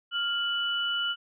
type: tone pair together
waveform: sine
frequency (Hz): 1400 / 2964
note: F6 / F#7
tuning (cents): +4 / +2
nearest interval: octave + minor second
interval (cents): 1298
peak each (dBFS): -30 / -28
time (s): 0.11-1.16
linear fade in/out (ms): 50
effects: none